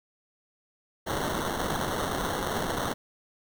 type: noise with sample-and-hold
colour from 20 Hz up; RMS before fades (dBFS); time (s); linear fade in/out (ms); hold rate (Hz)
violet; -30; 1.06-2.94; 20; 2450
effects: none